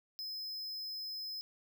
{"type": "tone", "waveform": "square", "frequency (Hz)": 5100, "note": "D#8", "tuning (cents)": 42, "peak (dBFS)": -40, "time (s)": [0.19, 1.41], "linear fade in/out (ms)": 0, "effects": []}